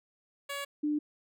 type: tone pair in turn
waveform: 10% pulse / sine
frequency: 563 / 298.2 Hz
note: C#5 / D4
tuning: +27 / +27 cents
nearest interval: major seventh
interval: 1100 cents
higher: first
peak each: -27 dBFS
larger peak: neither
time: 0.49-0.65 / 0.83-0.99 s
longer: neither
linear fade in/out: 10 ms
effects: none